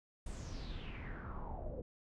brown noise with low-pass filter sweep, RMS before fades -44 dBFS, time 0.26-1.82 s, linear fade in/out 5 ms, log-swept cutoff 9000 to 470 Hz, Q 5.3, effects none

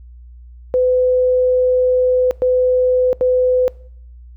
sine tone bursts at uneven times, 505 Hz, B4, 39 cents sharp, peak -11 dBFS, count 3, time 0.74-2.31 / 2.42-3.13 / 3.21-3.68 s, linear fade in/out 0 ms, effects noise-tail reverb RT60 0.6 s tail -23 dB re dry + added 60 Hz sine -36 dBFS peak until 4.36 s

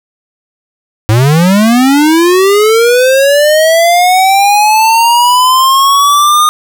square linear sweep, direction up, 104.2 to 1230 Hz, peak -5 dBFS, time 1.09-6.49 s, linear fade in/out 0 ms, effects none

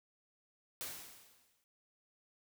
white noise with exponential decay, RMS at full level -41 dBFS, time 0.81-1.64 s, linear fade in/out 0 ms, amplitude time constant 180 ms, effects none

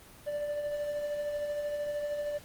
triangle tone with tremolo, 587.3 Hz, D5, in tune, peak -28 dBFS, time 0.26-2.39 s, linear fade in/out 20 ms, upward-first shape sine, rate 13 Hz, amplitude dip 35%, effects pink hiss -53 dBFS RMS until 2.44 s + Opus 24 kbps

